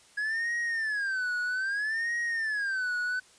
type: tone with vibrato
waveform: triangle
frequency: 1661.2 Hz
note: G#6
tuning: in tune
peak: -26 dBFS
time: 0.17-3.2 s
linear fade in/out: 10 ms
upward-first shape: sine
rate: 0.62 Hz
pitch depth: 220 cents each way
effects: white hiss -58 dBFS RMS until 3.38 s + resampled to 22050 Hz